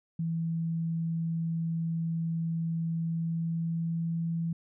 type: tone with pitch glide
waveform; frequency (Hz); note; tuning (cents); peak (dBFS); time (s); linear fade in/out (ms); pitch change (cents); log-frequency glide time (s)
sine; 164.81 to 166.24; E3 to E3; 0 to +15; -28; 0.19-4.53; 5; +15; 2.9-4.18
effects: none